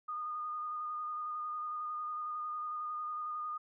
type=tone with vibrato; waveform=sine; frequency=1226 Hz; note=D#6; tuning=26 cents flat; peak=-36 dBFS; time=0.08-3.58 s; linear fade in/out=10 ms; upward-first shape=square; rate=11 Hz; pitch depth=15 cents each way; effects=none